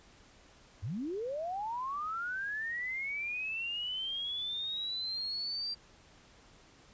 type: linear sweep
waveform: sine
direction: up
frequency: 77.78 to 4735 Hz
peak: -34 dBFS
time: 0.82-5.75 s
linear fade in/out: 20 ms
effects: pink hiss -60 dBFS RMS until 6.93 s + resampled to 16000 Hz